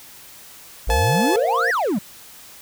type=exponential two-way sweep; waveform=triangle; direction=up then down; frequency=46.25 to 1975.5 to 175.6 Hz; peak=-16 dBFS; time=0.87-1.99 s; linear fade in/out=10 ms; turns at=1.7 s
type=chord; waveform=sine; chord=Bb suspended second; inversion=none; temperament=just; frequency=466.2 / 524.4 / 699.2 Hz; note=Bb4 / C5 / F5; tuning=0 / +4 / +2 cents; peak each=-24 / -26 / -28 dBFS; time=0.89-1.71 s; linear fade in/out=5 ms
type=tone; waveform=sawtooth; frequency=862 Hz; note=A5; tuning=36 cents flat; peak=-16 dBFS; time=0.9-1.36 s; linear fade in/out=0 ms
effects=white hiss -43 dBFS RMS until 2.61 s